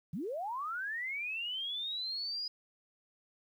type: linear sweep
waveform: sine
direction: up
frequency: 138.59 to 4962 Hz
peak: -35 dBFS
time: 0.13-2.48 s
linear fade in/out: 5 ms
effects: 11-bit